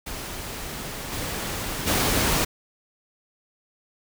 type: noise with level steps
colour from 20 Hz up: pink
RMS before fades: -34 / -30 / -22 dBFS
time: 0.06-2.45 s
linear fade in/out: 10 ms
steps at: 1.11 / 1.86 s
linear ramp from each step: 20 ms
effects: none